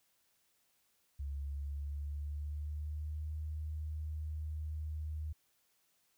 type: tone with pitch glide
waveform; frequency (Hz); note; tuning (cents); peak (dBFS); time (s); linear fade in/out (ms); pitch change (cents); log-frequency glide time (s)
sine; 70.2 to 77; C#2 to D#2; +22 to -17; -37; 1.19-5.33; 10; +161; 1.41-3.33
effects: white hiss -75 dBFS RMS until 6.17 s